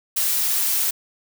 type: noise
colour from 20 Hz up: blue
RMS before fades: -21 dBFS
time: 0.16-0.91 s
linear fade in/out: 10 ms
effects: none